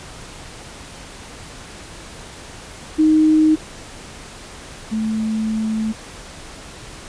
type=tone pair in turn; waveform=sine; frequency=311.4 / 219.1 Hz; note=D#4 / A3; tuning=+2 / -7 cents; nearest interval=tritone; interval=609 cents; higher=first; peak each=-10 / -18 dBFS; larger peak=first; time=2.98-3.56 / 4.91-5.93 s; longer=second; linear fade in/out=20 ms; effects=pink hiss -37 dBFS RMS until 7.08 s + resampled to 22050 Hz